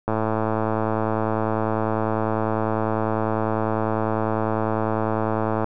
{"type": "click train", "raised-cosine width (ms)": 1, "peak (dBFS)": -9, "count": 613, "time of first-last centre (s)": [0.08, 5.644], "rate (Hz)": 110, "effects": []}